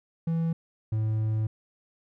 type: tone pair in turn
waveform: triangle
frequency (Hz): 164.81 / 109.17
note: E3 / A2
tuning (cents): 0 / -13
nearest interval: perfect fifth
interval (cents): 713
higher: first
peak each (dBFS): -22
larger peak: neither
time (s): 0.27-0.53 / 0.92-1.47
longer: second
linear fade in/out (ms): 5
effects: none